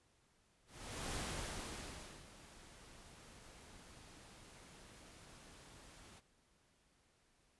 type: noise with ADSR envelope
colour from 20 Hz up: pink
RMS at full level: -42 dBFS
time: 0.66-6.21 s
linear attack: 480 ms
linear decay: 1100 ms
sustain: -17 dB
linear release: 33 ms
effects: pink hiss -74 dBFS RMS until 7.59 s + resampled to 24000 Hz